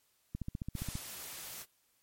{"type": "click train", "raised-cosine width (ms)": 5, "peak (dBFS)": -25, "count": 10, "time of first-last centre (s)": [0.35, 0.954], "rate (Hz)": 14.9}
{"type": "noise", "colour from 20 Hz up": "white", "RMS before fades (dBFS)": -45, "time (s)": [0.74, 1.66], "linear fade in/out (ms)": 50}
{"effects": ["white hiss -73 dBFS RMS until 2.02 s", "MP3 64 kbps"]}